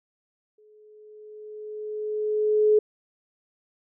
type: tone with exponential growth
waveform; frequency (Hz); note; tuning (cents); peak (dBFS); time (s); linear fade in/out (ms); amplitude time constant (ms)
sine; 425.7; G#4; +43; -14; 0.58-2.79; 5; 480
effects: none